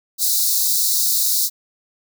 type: high-pass noise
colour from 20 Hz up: white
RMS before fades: -18 dBFS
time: 0.18-1.5 s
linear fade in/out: 50 ms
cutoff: 3800 Hz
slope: 96 dB/octave
effects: none